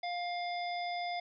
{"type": "harmonic tone with a mistuned harmonic", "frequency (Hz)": 704, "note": "F5", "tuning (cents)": 14, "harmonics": [1, 3, 5, 7], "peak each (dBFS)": [-35, -42, -46, -47], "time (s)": [0.03, 1.2], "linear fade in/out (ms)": 5, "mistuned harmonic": 7, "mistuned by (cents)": 16, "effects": []}